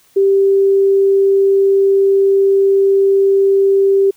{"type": "tone", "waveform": "sine", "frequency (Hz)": 392, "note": "G4", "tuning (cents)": 0, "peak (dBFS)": -8, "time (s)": [0.16, 4.11], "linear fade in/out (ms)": 10, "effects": ["white hiss -52 dBFS RMS until 4.16 s"]}